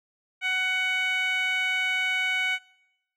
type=tone with band-pass filter; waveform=15% pulse; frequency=746 Hz; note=F#5; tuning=14 cents sharp; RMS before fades=-26 dBFS; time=0.41-2.59 s; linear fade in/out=50 ms; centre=2200 Hz; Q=2.3; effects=noise-tail reverb RT60 0.8 s tail -22 dB re dry